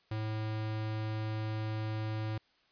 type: tone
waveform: square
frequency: 108.8 Hz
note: A2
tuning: 19 cents flat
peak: -34 dBFS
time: 0.11-2.38 s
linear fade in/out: 5 ms
effects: white hiss -69 dBFS RMS until 2.71 s + resampled to 11025 Hz